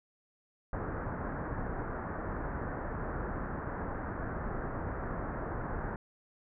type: low-pass noise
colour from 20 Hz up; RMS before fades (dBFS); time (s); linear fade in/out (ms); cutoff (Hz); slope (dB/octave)
pink; -37; 0.73-5.96; 2; 1700; 48
effects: none